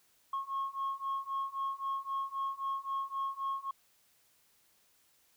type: beating tone pair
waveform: sine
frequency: 1086 / 1089.8 Hz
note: C#6 / C#6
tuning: -36 / -30 cents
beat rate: 3.8 Hz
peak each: -36 / -35 dBFS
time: 0.33-3.71 s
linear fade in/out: 5 ms
effects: tanh soft clip ceiling -29 dBFS + white hiss -69 dBFS RMS until 5.36 s